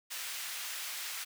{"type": "high-pass noise", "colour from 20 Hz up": "pink", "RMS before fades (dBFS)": -40, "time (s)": [0.1, 1.25], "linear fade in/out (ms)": 20, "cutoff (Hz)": 1800, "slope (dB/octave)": 12, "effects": []}